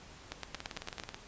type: two click trains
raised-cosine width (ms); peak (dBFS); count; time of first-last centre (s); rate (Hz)
0.2; -20 / -23; 7 / 12; 0.32-0.999 / 0.55-1.145; 8.84 / 18.5
effects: pink hiss -53 dBFS RMS until 1.27 s + resampled to 16000 Hz